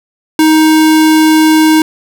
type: tone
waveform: square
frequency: 313.7 Hz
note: D#4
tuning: 14 cents sharp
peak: -5 dBFS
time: 0.39-1.82 s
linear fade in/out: 2 ms
effects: none